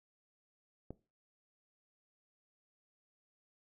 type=click; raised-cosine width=2 ms; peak=-30 dBFS; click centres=0.906 s; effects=noise-tail reverb RT60 0.3 s tail -18 dB re dry